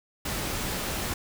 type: noise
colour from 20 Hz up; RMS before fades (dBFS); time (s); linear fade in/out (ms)
pink; -31; 0.25-1.14; 5
effects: none